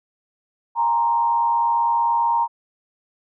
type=tone with frequency modulation; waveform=sine; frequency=932.3 Hz; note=A#5; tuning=in tune; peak=-16 dBFS; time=0.75-2.48 s; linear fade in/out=50 ms; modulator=109 Hz; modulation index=0.55; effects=none